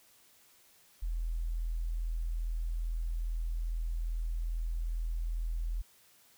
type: tone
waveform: sine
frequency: 41.2 Hz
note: E1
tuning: in tune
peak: -31 dBFS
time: 1.02-5.82 s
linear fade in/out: 10 ms
effects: white hiss -63 dBFS RMS until 6.37 s